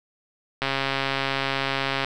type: click train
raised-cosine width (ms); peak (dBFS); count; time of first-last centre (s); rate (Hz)
0.3; -8; 195; 0.62-2.046; 136
effects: none